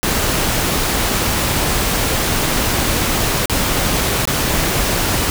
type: noise with dropouts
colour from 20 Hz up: pink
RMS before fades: -17 dBFS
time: 0.03-5.3 s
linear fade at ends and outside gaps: 0 ms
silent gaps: 3.457-3.497 / 4.253-4.274 / 4.967-4.97 s
effects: none